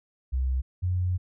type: tone pair in turn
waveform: sine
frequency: 64.6 / 90.59 Hz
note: C2 / F#2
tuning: -21 / -36 cents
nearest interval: tritone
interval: 585 cents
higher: second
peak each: -23 dBFS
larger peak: neither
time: 0.32-0.62 / 0.82-1.18 s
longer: second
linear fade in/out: 20 ms
effects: none